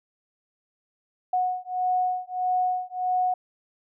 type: beating tone pair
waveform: sine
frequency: 732 / 733.6 Hz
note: F#5 / F#5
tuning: -19 / -15 cents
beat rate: 1.6 Hz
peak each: -26 dBFS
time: 1.33-3.34 s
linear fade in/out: 5 ms
effects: none